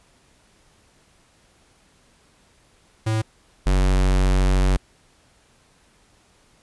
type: tone pair in turn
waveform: square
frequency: 110 / 46.84 Hz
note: A2 / F#1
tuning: 0 / +22 cents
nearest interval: octave + minor third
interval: 1478 cents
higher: first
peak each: -20 / -16 dBFS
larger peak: second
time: 3.06-3.22 / 3.66-4.77 s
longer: second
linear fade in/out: 10 ms
effects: pink hiss -58 dBFS RMS until 6.62 s + resampled to 24000 Hz